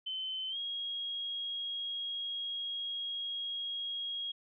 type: tone with pitch glide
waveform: sine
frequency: 3063 to 3283 Hz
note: G7 to G#7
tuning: -41 to -21 cents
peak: -35 dBFS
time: 0.06-4.32 s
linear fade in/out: 10 ms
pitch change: +120 cents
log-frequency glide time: 0.5-0.57 s
effects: none